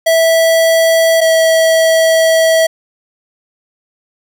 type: tone pair in turn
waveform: square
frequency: 655 / 649.3 Hz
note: E5 / E5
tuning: -11 / -26 cents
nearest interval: unison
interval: 15 cents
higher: first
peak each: -8 dBFS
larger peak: neither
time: 0.06-1.21 / 1.21-2.67 s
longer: second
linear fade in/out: 10 ms
effects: none